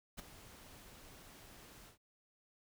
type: noise with ADSR envelope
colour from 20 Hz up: pink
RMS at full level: -44 dBFS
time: 0.17-1.98 s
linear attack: 23 ms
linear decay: 11 ms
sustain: -13 dB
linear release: 120 ms
effects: none